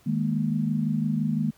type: chord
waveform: sine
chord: D# suspended fourth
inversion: none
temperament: just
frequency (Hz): 155.56 / 207.4 / 233.3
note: D#3 / G#3 / A#3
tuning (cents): 0 / -2 / +2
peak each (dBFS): -27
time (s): 0.06-1.51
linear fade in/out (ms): 10
effects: pink hiss -59 dBFS RMS until 1.57 s